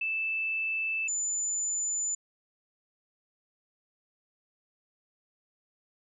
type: tone pair in turn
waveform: sine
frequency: 2637 / 7021 Hz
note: E7 / A8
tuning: 0 / -5 cents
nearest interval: octave + perfect fourth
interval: 1695 cents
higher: second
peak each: -28 dBFS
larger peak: neither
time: 0.01-1.08 / 1.08-2.15 s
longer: neither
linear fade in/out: 5 ms
effects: none